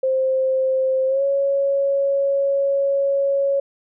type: tone with pitch glide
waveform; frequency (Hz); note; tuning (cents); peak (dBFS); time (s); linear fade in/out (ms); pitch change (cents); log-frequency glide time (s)
sine; 525 to 554.3; C5 to C#5; +6 to 0; -16; 0.03-3.6; 5; +94; 1.07-1.23
effects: none

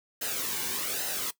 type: noise with flanger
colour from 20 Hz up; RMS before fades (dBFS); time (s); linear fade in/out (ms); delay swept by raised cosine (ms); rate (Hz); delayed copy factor
white; -32; 0.21-1.31; 10; 0.87 to 1.58; 1.2; -0.6
effects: noise-tail reverb RT60 0.1 s tail -18 dB re dry

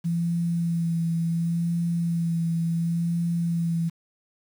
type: tone with vibrato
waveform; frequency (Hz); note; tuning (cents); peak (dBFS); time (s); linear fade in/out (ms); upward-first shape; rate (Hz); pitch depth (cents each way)
sine; 168.3; E3; +36; -22; 0.04-3.9; 20; sine; 0.7; 20
effects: 8-bit

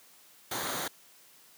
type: noise with comb filter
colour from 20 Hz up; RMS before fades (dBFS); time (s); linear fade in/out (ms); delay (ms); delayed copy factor
pink; -34; 0.51-0.88; 5; 0.38; -0.55
effects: white hiss -58 dBFS RMS until 1.57 s + high-pass 150 Hz 12 dB/octave

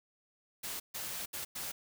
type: noise bursts at uneven times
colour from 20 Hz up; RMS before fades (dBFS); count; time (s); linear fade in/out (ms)
white; -40; 4; 0.63-0.8 / 0.94-1.26 / 1.33-1.45 / 1.55-1.72; 10
effects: none

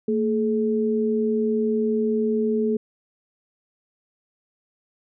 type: tone pair together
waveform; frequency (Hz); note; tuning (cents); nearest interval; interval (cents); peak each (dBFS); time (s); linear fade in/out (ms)
sine; 226.1 / 426.3; A3 / G#4; +47 / +45; major seventh; 1098; -22; 0.08-2.77; 5
effects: none

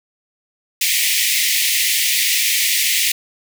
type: high-pass noise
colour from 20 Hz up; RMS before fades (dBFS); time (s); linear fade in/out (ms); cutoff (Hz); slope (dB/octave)
pink; -17; 0.81-3.12; 5; 1900; 96
effects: none

